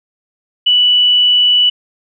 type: tone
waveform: sine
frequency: 2960 Hz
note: F#7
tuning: in tune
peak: -7 dBFS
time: 0.66-1.7 s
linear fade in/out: 10 ms
effects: none